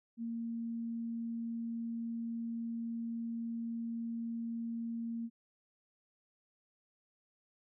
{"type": "tone", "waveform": "sine", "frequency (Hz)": 230.9, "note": "A#3", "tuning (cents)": -16, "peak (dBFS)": -36, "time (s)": [0.17, 5.3], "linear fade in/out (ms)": 50, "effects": []}